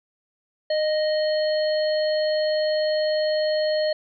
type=harmonic tone with a mistuned harmonic; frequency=615 Hz; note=D#5; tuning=20 cents flat; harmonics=1 / 3 / 5 / 7; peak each=-20 / -34 / -38 / -31 dBFS; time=0.7-3.93 s; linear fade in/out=5 ms; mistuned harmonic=3; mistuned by=+22 cents; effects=none